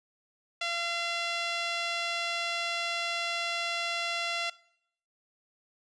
sawtooth tone with band-pass filter, 684 Hz, F5, 36 cents flat, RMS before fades -32 dBFS, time 0.61-4.5 s, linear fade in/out 5 ms, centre 3000 Hz, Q 1.3, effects noise-tail reverb RT60 0.7 s tail -21 dB re dry + resampled to 22050 Hz

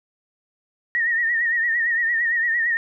sine tone with vibrato, 1864.7 Hz, A#6, in tune, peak -18 dBFS, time 0.95-2.77 s, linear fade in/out 0 ms, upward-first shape triangle, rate 8.8 Hz, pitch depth 82 cents each way, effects none

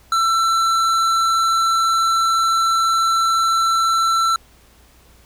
sine tone with hard clipping, 1339 Hz, E6, 27 cents sharp, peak -16 dBFS, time 0.12-4.36 s, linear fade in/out 2 ms, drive 12 dB, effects added 60 Hz sine -51 dBFS peak until 5.25 s + pink hiss -52 dBFS RMS until 5.25 s

